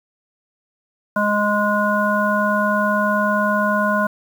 harmonic tone, 207.7 Hz, G#3, in tune, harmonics 1 / 3 / 5 / 7, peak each -21 / -21 / -21 / -21 dBFS, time 1.16-4.07 s, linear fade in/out 5 ms, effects 7-bit

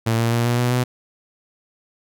sawtooth tone with pitch steps, 113.9 / 115.96 / 118.05 / 120.19 / 122.36 / 124.57 Hz, A#2 / A#2 / A#2 / B2 / B2 / B2, -40 / -9 / +22 / -47 / -16 / +15 cents, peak -13 dBFS, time 0.06-0.84 s, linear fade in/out 10 ms, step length 130 ms, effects none

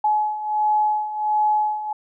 sine beating tone pair, 848 / 849.4 Hz, G#5 / G#5, +36 / +39 cents, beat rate 1.4 Hz, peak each -24 / -19 dBFS, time 0.04-1.93 s, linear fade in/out 5 ms, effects none

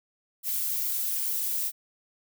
violet noise with flanger, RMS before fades -29 dBFS, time 0.43-1.72 s, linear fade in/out 50 ms, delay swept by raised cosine 0.89 to 5.39 ms, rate 2.3 Hz, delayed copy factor +0.75, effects none

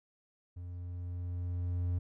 triangle tone with level ramp, 88.4 Hz, F2, 22 cents sharp, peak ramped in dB -39 to -27 dBFS, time 0.56-1.99 s, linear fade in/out 10 ms, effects none

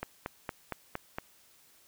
click train, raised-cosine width 0.5 ms, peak -19 dBFS, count 6, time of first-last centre 0.03-1.185 s, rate 4.33 Hz, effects white hiss -62 dBFS RMS until 1.87 s

